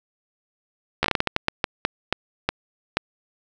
slowing click train, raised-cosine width 0.3 ms, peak -3 dBFS, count 15, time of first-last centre 1.03-2.97 s, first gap 13 ms, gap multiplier 1.32, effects none

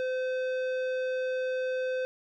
triangle tone with tanh clipping, 513 Hz, C5, 34 cents flat, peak -30 dBFS, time 0-2.05 s, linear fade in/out 0 ms, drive 17 dB, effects none

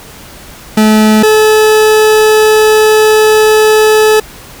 40% pulse tone pair in turn, 215.8 / 431.6 Hz, A3 / A4, -33 / -33 cents, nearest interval octave, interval 1200 cents, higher second, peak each -3 dBFS, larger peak neither, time 0.77-1.23 / 1.23-4.2 s, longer second, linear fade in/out 5 ms, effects pink hiss -32 dBFS RMS until 4.6 s

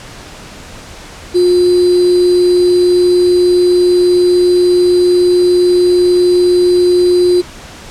sine tone with sample-and-hold, 356.6 Hz, F4, 36 cents sharp, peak -6 dBFS, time 1.34-7.42 s, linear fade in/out 20 ms, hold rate 4410 Hz, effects pink hiss -32 dBFS RMS until 7.9 s + low-pass 8000 Hz 12 dB/octave

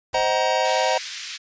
pink noise with exponential decay, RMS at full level -41 dBFS, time 0.13-0.92 s, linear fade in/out 2 ms, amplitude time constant 170 ms
square chord, C half-diminished seventh, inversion none, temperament just, 523.3 / 627.9 / 753.5 / 941.9 Hz, C5 / Eb5 / Gb5 / Bb5, 0 / +16 / +31 / +18 cents, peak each -25 dBFS, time 0.14-0.98 s, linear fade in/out 5 ms
white band-pass noise, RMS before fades -34 dBFS, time 0.64-1.38 s, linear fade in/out 20 ms, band 1700 to 5900 Hz, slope 24 dB/octave
effects resampled to 16000 Hz

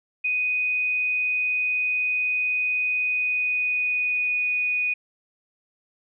sine tone with pitch glide, 2492 to 2475 Hz, D#7 to D#7, +2 to -10 cents, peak -21 dBFS, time 0.24-4.94 s, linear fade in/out 10 ms, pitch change -12 cents, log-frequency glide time 3.02-4.44 s, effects none

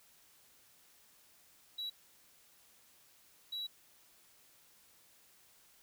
sine tone bursts at uneven times, 3905 Hz, B7, 20 cents flat, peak -35 dBFS, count 2, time 1.78-1.9 / 3.52-3.67 s, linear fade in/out 10 ms, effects tanh soft clip ceiling -37 dBFS + white hiss -65 dBFS RMS until 5.82 s

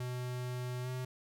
square tone with pitch glide, 124.8 to 127.42 Hz, B2 to C3, +19 to -45 cents, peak -37 dBFS, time 0-1.05 s, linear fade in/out 5 ms, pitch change +36 cents, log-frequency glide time 0.82-0.89 s, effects none

